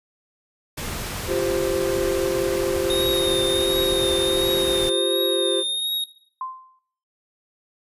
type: noise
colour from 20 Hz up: pink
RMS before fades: -30 dBFS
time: 0.77-4.9 s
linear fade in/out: 10 ms
type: chord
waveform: triangle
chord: F suspended second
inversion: none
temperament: equal with one note detuned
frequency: 347.6 / 392 / 523.3 Hz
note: F4 / G4 / C5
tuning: -8 / 0 / 0 cents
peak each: -23 dBFS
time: 1.27-5.64 s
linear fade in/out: 50 ms
type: tone with vibrato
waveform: square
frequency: 3700 Hz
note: A#7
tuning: 14 cents flat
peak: -23 dBFS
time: 2.9-6.04 s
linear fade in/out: 2 ms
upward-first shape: triangle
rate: 1.4 Hz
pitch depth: 40 cents each way
type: tone with exponential decay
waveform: sine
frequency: 1040 Hz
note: C6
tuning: 11 cents flat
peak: -24 dBFS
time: 6.41-6.79 s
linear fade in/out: 2 ms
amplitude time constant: 82 ms
effects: noise-tail reverb RT60 0.6 s tail -18 dB re dry + resampled to 32000 Hz